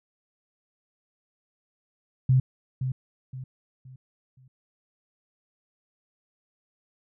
sine tone with echo, 129.7 Hz, C3, 15 cents flat, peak -16 dBFS, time 2.29-2.4 s, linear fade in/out 5 ms, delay 520 ms, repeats 4, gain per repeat -9 dB, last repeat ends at 4.48 s, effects none

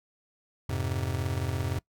square chord, F minor, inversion none, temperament just, 87.31 / 104.77 / 130.96 Hz, F2 / Ab2 / C3, 0 / +16 / +2 cents, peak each -33 / -34 / -34 dBFS, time 0.69-1.79 s, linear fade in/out 5 ms, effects noise-tail reverb RT60 0.1 s tail -22 dB re dry

